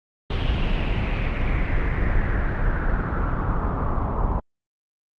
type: noise with low-pass filter sweep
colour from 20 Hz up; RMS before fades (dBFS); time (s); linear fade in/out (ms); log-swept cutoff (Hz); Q
brown; -22; 0.3-4.4; 5; 3200 to 980; 3.8
effects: Opus 32 kbps